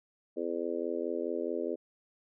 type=harmonic tone; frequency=84.7 Hz; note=E2; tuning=48 cents sharp; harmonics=3 / 4 / 5 / 6 / 7; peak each=-40 / -36 / -36 / -38 / -40 dBFS; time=0.36-1.76 s; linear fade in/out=20 ms; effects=none